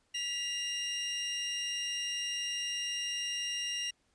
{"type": "tone pair together", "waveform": "30% pulse", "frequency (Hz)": [1955.4, 2814], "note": ["B6", "F7"], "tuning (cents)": [-18, 12], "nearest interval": "tritone", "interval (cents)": 630, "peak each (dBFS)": [-39, -31], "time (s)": [0.14, 3.91], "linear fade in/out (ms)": 10, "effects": ["pink hiss -73 dBFS RMS until 4.14 s", "resampled to 22050 Hz"]}